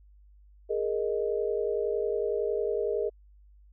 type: chord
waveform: sine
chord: Ab suspended second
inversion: none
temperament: equal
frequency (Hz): 415.3 / 466.2 / 622.3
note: Ab4 / Bb4 / Eb5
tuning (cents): 0 / 0 / 0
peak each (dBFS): -29 / -30 / -34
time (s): 0.69-3.1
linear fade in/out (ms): 20
effects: added 50 Hz sine -53 dBFS peak until 3.72 s